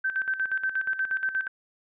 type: tone with tremolo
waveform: sine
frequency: 1548 Hz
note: G6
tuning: 22 cents flat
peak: -23 dBFS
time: 0.04-1.48 s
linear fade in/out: 10 ms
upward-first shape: square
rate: 8.4 Hz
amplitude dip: 70%
effects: resampled to 8000 Hz